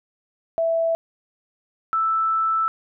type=tone pair in turn; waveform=sine; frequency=660 / 1320 Hz; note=E5 / E6; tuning=+2 / +2 cents; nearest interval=octave; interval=1200 cents; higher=second; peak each=-18 dBFS; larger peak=neither; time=0.58-0.95 / 1.93-2.68 s; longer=second; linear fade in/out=0 ms; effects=none